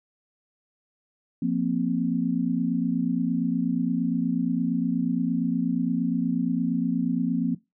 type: chord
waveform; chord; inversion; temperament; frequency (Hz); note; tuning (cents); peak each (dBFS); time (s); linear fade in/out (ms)
sine; F suspended fourth; none; equal; 174.61 / 233.1 / 261.6; F3 / Bb3 / C4; 0 / 0 / 0; -27 / -26 / -26; 1.42-7.55; 5
effects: noise-tail reverb RT60 0.2 s tail -19 dB re dry